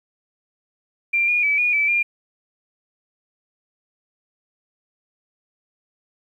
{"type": "tone with pitch steps", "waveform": "sine", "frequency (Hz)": [2374, 2435, 2298, 2444, 2311, 2400], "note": ["D7", "D#7", "D7", "D#7", "D7", "D7"], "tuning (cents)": [18, -38, -38, -32, -28, 37], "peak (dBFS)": -16, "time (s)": [1.13, 2.03], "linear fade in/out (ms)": 10, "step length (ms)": 150, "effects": ["9-bit"]}